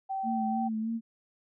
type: tone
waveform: sine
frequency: 773 Hz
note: G5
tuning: 24 cents flat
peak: -30 dBFS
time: 0.09-0.69 s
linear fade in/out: 20 ms
type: tone with vibrato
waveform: sine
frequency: 223.6 Hz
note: A3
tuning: 28 cents sharp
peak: -29 dBFS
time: 0.23-1.01 s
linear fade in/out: 50 ms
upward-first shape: sine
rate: 3.2 Hz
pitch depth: 42 cents each way
effects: none